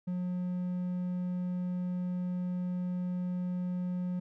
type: tone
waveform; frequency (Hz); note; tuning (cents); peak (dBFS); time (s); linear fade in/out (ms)
triangle; 180; F#3; -47; -29; 0.07-4.2; 10
effects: none